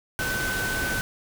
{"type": "tone in noise", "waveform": "sine", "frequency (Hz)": 1519, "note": "F#6", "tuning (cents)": 45, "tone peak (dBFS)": -27, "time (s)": [0.19, 1.01], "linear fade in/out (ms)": 0, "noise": "pink", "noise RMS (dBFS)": -30, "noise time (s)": [0.19, 1.01], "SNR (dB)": 0, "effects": []}